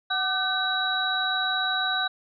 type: tone cluster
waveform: sine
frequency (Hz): 745 / 1194 / 1524 / 3890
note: F#5 / D6 / G6 / B7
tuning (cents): +12 / +28 / -49 / -27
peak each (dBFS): -30 / -34 / -27 / -27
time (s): 0.1-2.08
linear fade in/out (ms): 10
effects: none